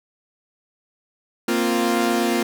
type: chord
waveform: sawtooth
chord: Bb suspended second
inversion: none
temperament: equal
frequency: 233.1 / 261.6 / 349.2 Hz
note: Bb3 / C4 / F4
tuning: 0 / 0 / 0 cents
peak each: -18 / -21 / -18 dBFS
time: 1.48-2.43 s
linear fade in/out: 5 ms
effects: none